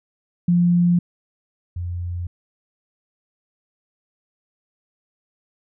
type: tone pair in turn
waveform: sine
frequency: 174.61 / 87.68 Hz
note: F3 / F2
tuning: 0 / +7 cents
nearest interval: octave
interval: 1193 cents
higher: first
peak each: -13 / -24 dBFS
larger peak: first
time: 0.48-0.99 / 1.76-2.27 s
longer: neither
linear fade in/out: 5 ms
effects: none